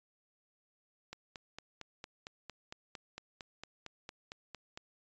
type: click train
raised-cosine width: 0.2 ms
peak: -27 dBFS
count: 17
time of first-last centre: 1.13-4.775 s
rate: 4.39 Hz
effects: resampled to 16000 Hz